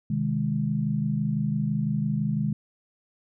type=chord; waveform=sine; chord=Ab major; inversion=first; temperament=just; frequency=129.78 / 155.74 / 207.7 Hz; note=C3 / Eb3 / Ab3; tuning=-14 / +2 / 0 cents; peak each=-29 / -27 / -27 dBFS; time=0.1-2.53 s; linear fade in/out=5 ms; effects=none